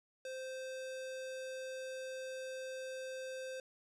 square tone with low-pass filter, 521 Hz, C5, 7 cents flat, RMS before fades -44 dBFS, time 0.25-3.6 s, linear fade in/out 2 ms, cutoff 8200 Hz, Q 1, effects none

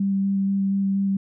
sine tone with vibrato, 196 Hz, G3, in tune, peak -19 dBFS, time 0-1.17 s, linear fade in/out 5 ms, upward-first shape square, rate 4.2 Hz, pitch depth 8 cents each way, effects none

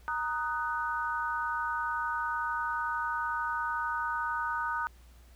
sine chord, D# minor, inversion second, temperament just, 933.4 / 1244.5 / 1493.4 Hz, A#5 / D#6 / F#6, +2 / 0 / +16 cents, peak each -34 dBFS, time 0.08-4.87 s, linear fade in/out 0 ms, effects added 60 Hz sine -53 dBFS peak until 5.35 s + pink hiss -63 dBFS RMS until 5.35 s

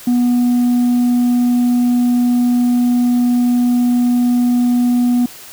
triangle tone with tanh clipping, 244 Hz, B3, 21 cents flat, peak -11 dBFS, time 0.07-5.26 s, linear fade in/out 5 ms, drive 7 dB, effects white hiss -36 dBFS RMS until 5.52 s

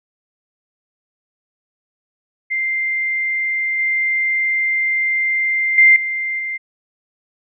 sine tone with level steps, 2093 Hz, C7, in tune, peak -17 / -15 / -6 / -19 / -21 dBFS, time 2.5-6.58 s, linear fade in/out 20 ms, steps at 3.79 / 5.78 / 5.96 / 6.39 s, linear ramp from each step 2 ms, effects none

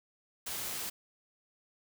white noise, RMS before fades -38 dBFS, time 0.46-0.9 s, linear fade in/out 10 ms, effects none

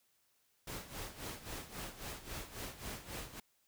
pink noise with tremolo, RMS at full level -43 dBFS, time 0.67-3.4 s, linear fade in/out 5 ms, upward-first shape sine, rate 3.7 Hz, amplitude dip 75%, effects white hiss -75 dBFS RMS until 3.67 s

